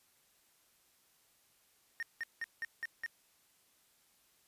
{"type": "tone bursts", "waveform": "triangle", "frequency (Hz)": 1843, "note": "A#6", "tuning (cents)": -20, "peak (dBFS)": -34, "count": 6, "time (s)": [2, 3.062], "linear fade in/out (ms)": 0, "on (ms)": 27, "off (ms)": 180, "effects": ["white hiss -70 dBFS RMS until 4.47 s", "resampled to 32000 Hz"]}